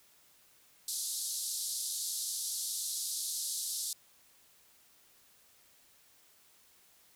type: band-pass noise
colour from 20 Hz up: white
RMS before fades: -37 dBFS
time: 0.88-3.93 s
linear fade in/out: 2 ms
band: 3800 to 12000 Hz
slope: 48 dB/octave
effects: white hiss -64 dBFS RMS until 7.15 s